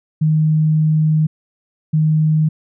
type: tone pair in turn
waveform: sine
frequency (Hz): 155.56 / 155.56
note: D#3 / D#3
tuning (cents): 0 / 0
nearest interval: unison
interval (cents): 0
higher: neither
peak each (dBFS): -11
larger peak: neither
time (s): 0.21-1.27 / 1.93-2.49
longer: first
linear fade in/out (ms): 10
effects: none